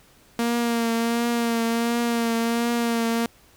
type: tone with vibrato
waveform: sawtooth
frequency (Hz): 233.1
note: A#3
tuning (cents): 0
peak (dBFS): -17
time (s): 0.39-3.26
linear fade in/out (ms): 2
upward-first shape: triangle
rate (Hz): 1.4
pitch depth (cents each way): 33
effects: pink hiss -55 dBFS RMS until 3.56 s